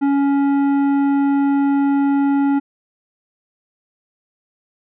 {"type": "tone with tanh clipping", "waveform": "sine", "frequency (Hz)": 279.6, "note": "C#4", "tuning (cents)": 15, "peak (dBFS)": -15, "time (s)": [0.01, 2.6], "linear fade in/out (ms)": 20, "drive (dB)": 11, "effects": []}